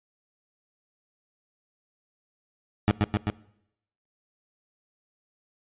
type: tone with echo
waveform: 20% pulse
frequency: 103.83 Hz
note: G#2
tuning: in tune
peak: -13 dBFS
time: 2.88-2.91 s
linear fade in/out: 0 ms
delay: 130 ms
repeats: 3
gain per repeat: -2 dB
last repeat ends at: 3.3 s
effects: noise-tail reverb RT60 0.8 s tail -21 dB re dry + resampled to 8000 Hz